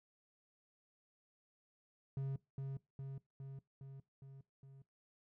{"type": "tone with echo", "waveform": "triangle", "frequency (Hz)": 135.9, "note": "C#3", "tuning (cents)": -34, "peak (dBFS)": -35, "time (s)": [2.17, 2.36], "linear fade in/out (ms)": 2, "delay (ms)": 410, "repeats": 6, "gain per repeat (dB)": -3, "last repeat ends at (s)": 4.82, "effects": ["noise-tail reverb RT60 0.2 s tail -21 dB re dry"]}